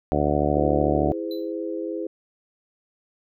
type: harmonic tone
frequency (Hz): 73.42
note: D2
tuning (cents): 0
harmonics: 1 / 2 / 3 / 4 / 5 / 6 / 7 / 8 / 9 / 10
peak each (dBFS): -28 / -28 / -30 / -26 / -28 / -30 / -29 / -27 / -29 / -28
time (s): 0.12-1.12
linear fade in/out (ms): 0
type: chord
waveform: sine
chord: E augmented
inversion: none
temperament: just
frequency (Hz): 329.6 / 412 / 515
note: E4 / G#4 / B#4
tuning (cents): 0 / -14 / -28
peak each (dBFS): -29 / -32 / -32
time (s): 0.56-2.07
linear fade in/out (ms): 5
type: tone with exponential decay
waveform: square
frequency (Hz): 4012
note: B7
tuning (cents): +26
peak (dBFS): -36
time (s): 1.31-1.52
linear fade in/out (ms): 2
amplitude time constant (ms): 45
effects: none